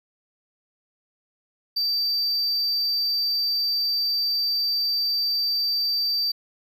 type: tone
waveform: triangle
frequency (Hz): 4654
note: D8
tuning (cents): -17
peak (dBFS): -20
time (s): 1.76-6.32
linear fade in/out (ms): 10
effects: none